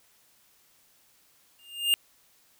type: tone with exponential growth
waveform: square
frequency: 2813 Hz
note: F7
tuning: 12 cents sharp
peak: -18 dBFS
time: 1.59-1.94 s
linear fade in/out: 0 ms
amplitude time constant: 74 ms
effects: white hiss -63 dBFS RMS until 2.59 s